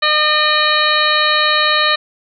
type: harmonic tone with a mistuned harmonic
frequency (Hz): 607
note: D#5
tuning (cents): -43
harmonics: 1 / 2 / 3 / 4 / 5 / 6 / 7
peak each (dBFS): -21 / -17 / -17 / -22 / -22 / -18 / -20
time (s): 0.02-1.96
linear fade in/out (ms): 10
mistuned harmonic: 6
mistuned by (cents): +93
effects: none